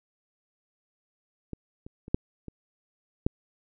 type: clicks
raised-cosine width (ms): 3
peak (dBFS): -22 / -29 / -29 / -9 / -26 / -10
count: 6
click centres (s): 1.533 / 1.865 / 2.081 / 2.145 / 2.483 / 3.265
effects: none